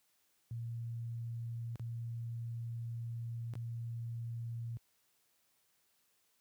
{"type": "tone with dropouts", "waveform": "sine", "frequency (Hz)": 116.54, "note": "A#2", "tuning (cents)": 0, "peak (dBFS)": -38, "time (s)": [0.51, 4.77], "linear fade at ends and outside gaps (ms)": 0, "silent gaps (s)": [[1.757, 1.796], [3.537, 3.554]], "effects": ["white hiss -75 dBFS RMS until 6.4 s", "high-pass 60 Hz 12 dB/octave"]}